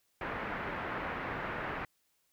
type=low-pass noise; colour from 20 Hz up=white; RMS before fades=-38 dBFS; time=0.21-1.85 s; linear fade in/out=2 ms; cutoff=1900 Hz; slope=24 dB/octave; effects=white hiss -75 dBFS RMS until 2.32 s